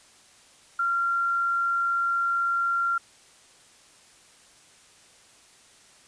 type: tone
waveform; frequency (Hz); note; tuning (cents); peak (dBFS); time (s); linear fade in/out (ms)
sine; 1379; F6; -22; -22; 0.79-2.98; 5
effects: white hiss -55 dBFS RMS until 6.07 s + resampled to 22050 Hz